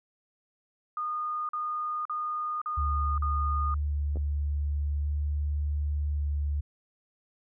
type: tone bursts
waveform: sine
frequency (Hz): 1225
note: D#6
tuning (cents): -27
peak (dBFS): -29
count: 5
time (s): 0.97-3.742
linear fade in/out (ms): 2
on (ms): 520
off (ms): 43
type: tone with vibrato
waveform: sine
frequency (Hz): 73.1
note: D2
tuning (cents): -7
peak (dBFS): -26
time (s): 2.77-6.61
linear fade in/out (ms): 10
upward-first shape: square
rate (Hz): 0.44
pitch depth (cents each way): 9
type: clicks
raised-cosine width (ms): 2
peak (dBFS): -27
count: 2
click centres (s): 4.158 / 4.17
effects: none